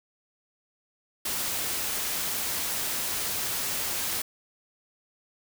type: noise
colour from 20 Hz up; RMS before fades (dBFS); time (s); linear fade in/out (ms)
white; -30; 1.25-4.22; 5
effects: none